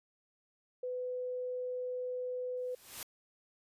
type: tone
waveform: sine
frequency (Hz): 501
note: B4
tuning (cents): +25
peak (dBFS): -35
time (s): 0.83-2.75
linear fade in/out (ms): 5
type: noise with exponential growth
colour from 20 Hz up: white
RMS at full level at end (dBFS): -40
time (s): 2.57-3.03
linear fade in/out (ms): 2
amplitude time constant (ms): 99
effects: resampled to 32000 Hz